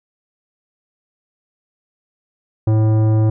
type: tone with tanh clipping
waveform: sine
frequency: 109.2 Hz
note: A2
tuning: 13 cents flat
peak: -13 dBFS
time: 2.67-3.3 s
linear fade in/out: 5 ms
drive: 14 dB
effects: none